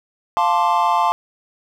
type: chord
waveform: triangle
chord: D minor seventh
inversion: first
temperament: equal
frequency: 698.5 / 880 / 1046.5 / 1174.7 Hz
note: F5 / A5 / C6 / D6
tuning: 0 / 0 / 0 / 0 cents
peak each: -19 / -16 / -17 / -22 dBFS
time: 0.37-1.12 s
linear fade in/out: 0 ms
effects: none